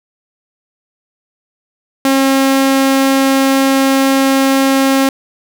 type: tone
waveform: sawtooth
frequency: 269.8 Hz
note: C#4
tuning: 47 cents flat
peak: -5 dBFS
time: 2.05-5.09 s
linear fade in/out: 2 ms
effects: none